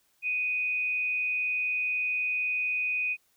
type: tone with frequency modulation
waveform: sine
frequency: 2489 Hz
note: D#7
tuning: in tune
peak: -26 dBFS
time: 0.22-3.17 s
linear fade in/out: 50 ms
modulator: 171 Hz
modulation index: 0.25
effects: white hiss -69 dBFS RMS until 3.36 s